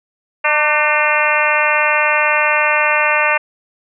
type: harmonic tone with a mistuned harmonic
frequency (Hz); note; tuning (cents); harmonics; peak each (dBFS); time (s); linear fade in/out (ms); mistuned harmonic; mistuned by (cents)
301.7; D4; +47; 2 / 3 / 4 / 5 / 6 / 7 / 8 / 9; -20 / -20 / -20 / -20 / -20 / -20 / -20 / -20; 0.44-3.38; 10; 4; -45
effects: none